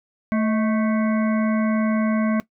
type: harmonic tone with a mistuned harmonic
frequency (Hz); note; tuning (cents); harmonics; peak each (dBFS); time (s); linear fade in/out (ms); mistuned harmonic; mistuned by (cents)
220.3; A3; +2; 1 / 3 / 5 / 7 / 9 / 10; -18 / -28 / -32 / -35 / -37 / -38; 0.32-2.4; 0; 3; -65
effects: noise-tail reverb RT60 0.1 s tail -18 dB re dry